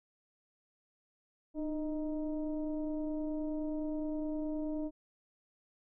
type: tone with frequency modulation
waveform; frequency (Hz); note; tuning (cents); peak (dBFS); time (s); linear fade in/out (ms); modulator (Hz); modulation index
sine; 303.2; D#4; -45; -33; 1.54-4.91; 50; 318; 0.78
effects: none